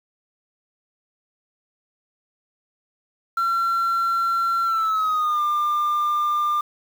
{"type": "tone with pitch glide", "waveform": "sine", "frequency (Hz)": [1360, 1197.7], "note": ["F6", "D6"], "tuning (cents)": [-46, 34], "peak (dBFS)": -16, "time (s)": [3.37, 6.61], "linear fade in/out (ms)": 5, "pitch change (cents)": -220, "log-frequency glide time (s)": [4.64, 5.41], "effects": ["tanh soft clip ceiling -18 dBFS", "7-bit"]}